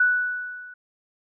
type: tone with level ramp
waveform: sine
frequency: 1480 Hz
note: F#6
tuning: in tune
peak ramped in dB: -14 to -40 dBFS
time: 0-0.74 s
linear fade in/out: 5 ms
effects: none